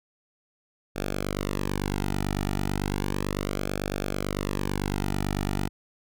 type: tone with flanger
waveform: sawtooth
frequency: 49 Hz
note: G1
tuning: in tune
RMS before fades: -29 dBFS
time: 0.95-5.69 s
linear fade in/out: 20 ms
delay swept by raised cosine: 1 to 1.89 ms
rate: 0.34 Hz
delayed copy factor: -0.9
effects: none